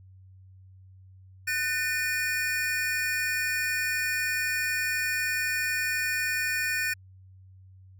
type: tone cluster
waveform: square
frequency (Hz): 1495 / 1807 / 2447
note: F#6 / A6 / D#7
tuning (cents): +17 / +46 / -29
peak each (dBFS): -34 / -30 / -31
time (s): 1.47-6.94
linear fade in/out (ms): 10
effects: added 94 Hz sine -49 dBFS peak until 7.99 s